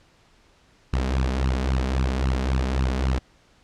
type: tone with flanger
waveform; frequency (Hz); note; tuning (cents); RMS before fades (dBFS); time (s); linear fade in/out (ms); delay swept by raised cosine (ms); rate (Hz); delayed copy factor
sawtooth; 65.2; C2; -5; -23; 0.93-3.19; 5; 0.7 to 4.9; 3.7; +0.75
effects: pink hiss -58 dBFS RMS until 3.63 s + low-pass 6000 Hz 12 dB/octave